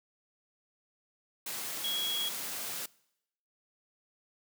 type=tone in noise; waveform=sine; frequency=3322 Hz; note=G#7; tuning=in tune; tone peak=-31 dBFS; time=1.84-2.29 s; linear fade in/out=5 ms; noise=white; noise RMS=-38 dBFS; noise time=1.46-2.86 s; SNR=+4 dB; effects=noise-tail reverb RT60 0.8 s tail -23 dB re dry + high-pass 150 Hz 12 dB/octave